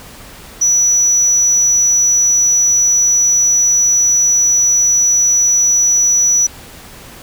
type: tone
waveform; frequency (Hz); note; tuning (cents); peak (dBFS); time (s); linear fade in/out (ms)
sine; 5900; F#8; -6; -7; 0.61-6.47; 10
effects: tanh soft clip ceiling -6 dBFS + pink hiss -36 dBFS RMS until 7.22 s